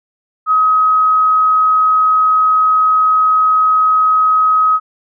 sine tone, 1268 Hz, D#6, 32 cents sharp, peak -8 dBFS, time 0.46-4.8 s, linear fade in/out 50 ms, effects none

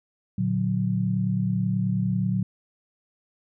sine chord, Bb augmented, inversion none, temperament equal, 116.54 / 146.83 / 185 Hz, Bb2 / D3 / F#3, 0 / 0 / 0 cents, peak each -26 / -30 / -24 dBFS, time 0.38-2.43 s, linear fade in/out 5 ms, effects none

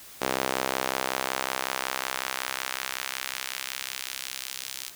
sawtooth tone with high-pass filter sweep, 65.41 Hz, C2, in tune, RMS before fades -32 dBFS, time 0.21-4.9 s, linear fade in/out 10 ms, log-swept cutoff 440 to 4000 Hz, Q 0.8, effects white hiss -47 dBFS RMS until 4.95 s

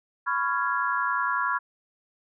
sine chord, C# dominant seventh, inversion third, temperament just, 997.9 / 1108.7 / 1385.9 / 1663.1 Hz, B5 / C#6 / E#6 / G#6, +18 / 0 / -14 / +2 cents, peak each -29 / -29 / -28 / -30 dBFS, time 0.26-1.59 s, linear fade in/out 20 ms, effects none

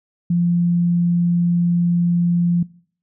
sine tone, 173.2 Hz, F3, 14 cents flat, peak -14 dBFS, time 0.3-2.63 s, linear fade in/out 5 ms, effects noise-tail reverb RT60 0.5 s tail -21 dB re dry

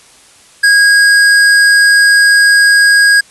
square tone, 1639 Hz, G#6, 23 cents flat, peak -5 dBFS, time 0.63-3.21 s, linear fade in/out 10 ms, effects white hiss -42 dBFS RMS until 3.3 s + resampled to 24000 Hz

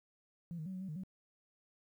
sine tone with pitch steps, 170.7 / 156 / 189.1 / 185 / 191.3 / 152.9 / 188 Hz, F3 / D#3 / F#3 / F#3 / G3 / D#3 / F#3, -39 / +5 / +38 / 0 / -42 / -30 / +28 cents, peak -39 dBFS, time 0.51-1.035 s, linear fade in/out 0 ms, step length 75 ms, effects tanh soft clip ceiling -35 dBFS + 12-bit

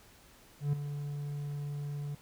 triangle tone with ADSR envelope, 144.7 Hz, D3, 25 cents flat, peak -23 dBFS, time 0.6-2.15 s, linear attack 130 ms, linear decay 7 ms, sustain -10 dB, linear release 5 ms, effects pink hiss -59 dBFS RMS until 2.21 s

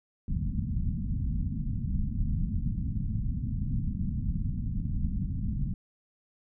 pink low-pass noise, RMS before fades -30 dBFS, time 0.28-5.74 s, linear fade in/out 2 ms, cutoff 230 Hz, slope 48 dB/octave, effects none

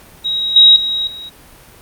sine tone with level steps, 3815 Hz, A#7, 39 cents sharp, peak -15 / -3 / -15 / -27 dBFS, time 0.24-1.3 s, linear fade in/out 20 ms, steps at 0.56 / 0.76 / 1.07 s, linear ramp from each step 2 ms, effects pink hiss -42 dBFS RMS until 1.81 s + Opus 48 kbps

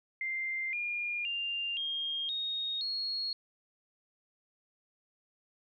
sine tone with pitch steps, 2093 / 2418 / 2794 / 3228 / 3729 / 4309 Hz, C7 / D7 / F7 / G#7 / A#7 / C#8, 0 / +50 / 0 / -50 / 0 / -50 cents, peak -32 dBFS, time 0.21-3.33 s, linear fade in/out 2 ms, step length 520 ms, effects none

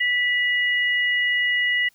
sine tone pair together, 1968.9 / 2891 Hz, B6 / F#7, -6 / -41 cents, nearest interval perfect fifth, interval 665 cents, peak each -19 / -26 dBFS, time 0-1.89 s, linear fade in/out 10 ms, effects white hiss -61 dBFS RMS until 1.94 s

